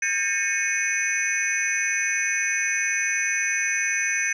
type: tone cluster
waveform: sine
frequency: 1604 / 1810 / 2201 / 2492 / 6060 Hz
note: G6 / A6 / C#7 / D#7 / F#8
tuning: +39 / +48 / -13 / +2 / +40 cents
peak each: -27 dBFS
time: 0.02-4.33 s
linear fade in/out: 5 ms
effects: tanh soft clip ceiling -15 dBFS